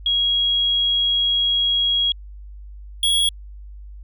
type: tone pair in turn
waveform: sine / square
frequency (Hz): 3300 / 3331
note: G#7 / G#7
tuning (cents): -12 / +4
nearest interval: unison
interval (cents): 16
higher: second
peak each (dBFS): -16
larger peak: neither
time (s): 0.06-2.12 / 3.03-3.29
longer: first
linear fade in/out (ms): 2
effects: added 50 Hz sine -35 dBFS peak until 4.03 s